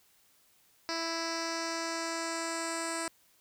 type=tone with low-pass filter sweep; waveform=10% pulse; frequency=330.1 Hz; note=E4; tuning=2 cents sharp; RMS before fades=-35 dBFS; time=0.89-3.08 s; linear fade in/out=0 ms; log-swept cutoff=5300 to 8400 Hz; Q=3.8; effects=white hiss -66 dBFS RMS until 3.4 s